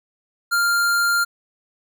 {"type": "tone", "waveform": "square", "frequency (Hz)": 1396.9, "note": "F6", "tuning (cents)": 0, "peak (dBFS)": -17, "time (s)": [0.51, 1.25], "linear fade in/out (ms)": 20, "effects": []}